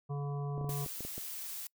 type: harmonic tone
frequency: 142.7 Hz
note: D3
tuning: 49 cents flat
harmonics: 1 / 3 / 5 / 7 / 8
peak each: -34 / -44 / -48 / -51 / -52 dBFS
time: 0.09-0.86 s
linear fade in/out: 20 ms
type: clicks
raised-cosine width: 2 ms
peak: -30 dBFS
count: 8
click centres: 0.579 / 0.612 / 0.645 / 0.693 / 0.862 / 1.007 / 1.05 / 1.18 s
type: noise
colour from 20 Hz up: blue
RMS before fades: -42 dBFS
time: 0.69-1.67 s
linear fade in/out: 2 ms
effects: noise-tail reverb RT60 0.1 s tail -25 dB re dry